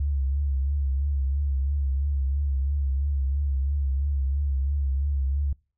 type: tone with vibrato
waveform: sine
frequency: 69.3 Hz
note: C#2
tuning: in tune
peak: -22 dBFS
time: 0-5.53 s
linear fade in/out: 5 ms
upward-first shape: triangle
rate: 3 Hz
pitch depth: 82 cents each way
effects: noise-tail reverb RT60 0.4 s tail -26 dB re dry